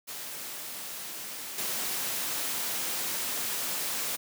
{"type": "noise with level steps", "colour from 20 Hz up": "white", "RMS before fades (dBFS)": [-39, -32], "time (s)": [0.07, 4.17], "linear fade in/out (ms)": 20, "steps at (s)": 1.58, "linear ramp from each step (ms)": 5, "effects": ["high-pass 150 Hz 12 dB/octave"]}